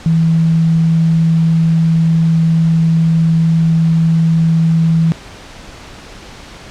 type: tone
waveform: sine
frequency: 163.3 Hz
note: E3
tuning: 16 cents flat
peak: -8 dBFS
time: 0.06-5.12 s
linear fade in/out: 0 ms
effects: pink hiss -34 dBFS RMS until 6.7 s + low-pass 6000 Hz 12 dB/octave